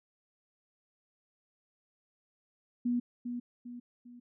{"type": "tone with echo", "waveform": "sine", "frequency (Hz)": 242.6, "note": "B3", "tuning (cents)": -31, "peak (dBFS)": -27, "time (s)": [2.85, 3], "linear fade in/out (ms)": 10, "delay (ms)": 400, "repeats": 3, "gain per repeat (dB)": -7, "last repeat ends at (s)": 4.2, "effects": []}